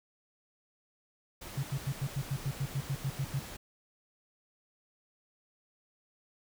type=noise; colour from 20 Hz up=pink; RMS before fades=-45 dBFS; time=1.41-3.57 s; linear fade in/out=10 ms
type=tone bursts; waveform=sine; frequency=136.6 Hz; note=C#3; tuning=25 cents flat; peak=-29 dBFS; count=13; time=1.57-3.396 s; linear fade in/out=10 ms; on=62 ms; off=85 ms
effects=none